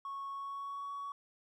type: tone with pitch glide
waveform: triangle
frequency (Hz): 1104 to 1123.3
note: C#6 to C#6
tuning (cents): -7 to +23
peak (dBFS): -36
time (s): 0.05-1.12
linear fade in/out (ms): 2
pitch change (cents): +30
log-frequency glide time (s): 0.29-0.89
effects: tanh soft clip ceiling -35 dBFS